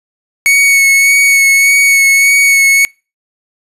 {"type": "tone with vibrato", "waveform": "45% pulse", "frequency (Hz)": 2217, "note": "C#7", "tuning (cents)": 0, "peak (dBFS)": -5, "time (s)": [0.46, 2.85], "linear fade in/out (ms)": 0, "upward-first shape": "sine", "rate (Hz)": 1.7, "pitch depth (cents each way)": 18, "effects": ["noise-tail reverb RT60 0.3 s tail -26 dB re dry", "resampled to 32000 Hz"]}